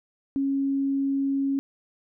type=tone; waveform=sine; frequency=274.6 Hz; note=C#4; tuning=16 cents flat; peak=-22 dBFS; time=0.36-1.59 s; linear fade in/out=0 ms; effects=none